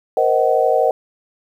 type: chord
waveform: sine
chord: C half-diminished seventh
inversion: third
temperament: just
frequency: 470.9 / 523.3 / 627.9 / 753.5 Hz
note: Bb4 / C5 / Eb5 / Gb5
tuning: +18 / 0 / +16 / +31 cents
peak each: -18 dBFS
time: 0.17-0.91 s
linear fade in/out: 2 ms
effects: 8-bit

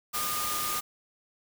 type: tone in noise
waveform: sine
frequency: 1218 Hz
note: D#6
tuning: 37 cents flat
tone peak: -33 dBFS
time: 0.13-0.81 s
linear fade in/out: 20 ms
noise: white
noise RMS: -32 dBFS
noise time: 0.13-0.81 s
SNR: -4 dB
effects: none

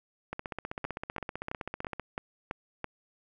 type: two click trains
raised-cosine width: 0.5 ms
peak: -18 / -20 dBFS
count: 7 / 27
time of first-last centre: 0.85-2.843 / 0.33-1.997 s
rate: 3.01 / 15.6 Hz
effects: none

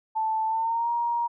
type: tone with pitch glide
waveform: sine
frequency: 880 to 943.2 Hz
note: A5 to A#5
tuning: 0 to +20 cents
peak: -23 dBFS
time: 0.15-1.28 s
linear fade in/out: 20 ms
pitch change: +120 cents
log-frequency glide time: 0.46-0.9 s
effects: none

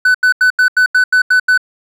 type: tone bursts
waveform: triangle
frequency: 1500 Hz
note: F#6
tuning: 23 cents sharp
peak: -5 dBFS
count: 9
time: 0.05-1.577 s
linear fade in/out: 5 ms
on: 95 ms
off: 84 ms
effects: none

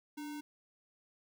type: tone with sample-and-hold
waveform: sine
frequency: 293.7 Hz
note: D4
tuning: in tune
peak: -40 dBFS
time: 0.17-0.41 s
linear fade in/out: 10 ms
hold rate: 1225 Hz
effects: none

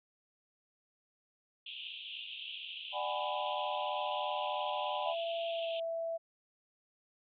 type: band-pass noise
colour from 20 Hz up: white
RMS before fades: -45 dBFS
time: 1.66-5.8 s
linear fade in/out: 5 ms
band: 2600 to 3500 Hz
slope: 96 dB/octave
type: chord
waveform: sine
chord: G# half-diminished seventh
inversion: second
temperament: just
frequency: 598 / 747.5 / 830.6 / 996.7 Hz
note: D5 / F#5 / G#5 / B5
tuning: +31 / +17 / 0 / +16 cents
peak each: -39 dBFS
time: 2.92-5.15 s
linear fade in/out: 50 ms
type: tone with pitch glide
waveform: sine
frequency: 670 to 662.3 Hz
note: E5 to E5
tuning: +28 to +8 cents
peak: -34 dBFS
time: 5.05-6.18 s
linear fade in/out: 20 ms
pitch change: -20 cents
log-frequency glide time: 5.47-5.72 s
effects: none

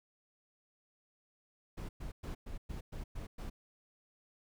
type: noise bursts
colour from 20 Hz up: brown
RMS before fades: -42 dBFS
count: 8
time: 1.77-3.5 s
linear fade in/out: 10 ms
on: 120 ms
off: 110 ms
effects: none

